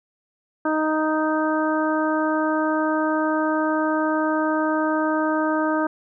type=harmonic tone; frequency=311.1 Hz; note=D#4; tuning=in tune; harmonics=1 / 2 / 3 / 4 / 5; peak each=-22 / -25 / -27 / -28 / -29 dBFS; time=0.65-5.87 s; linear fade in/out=5 ms; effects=none